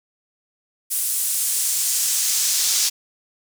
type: noise with high-pass filter sweep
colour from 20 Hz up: brown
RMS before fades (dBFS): -21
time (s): 0.9-2.9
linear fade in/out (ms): 20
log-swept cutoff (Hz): 10000 to 5600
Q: 1.4
effects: none